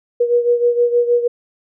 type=beating tone pair; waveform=sine; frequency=478.8 / 485.2 Hz; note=A#4 / B4; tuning=+46 / -31 cents; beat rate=6.4 Hz; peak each=-13 / -18 dBFS; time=0.2-1.28 s; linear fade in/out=10 ms; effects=none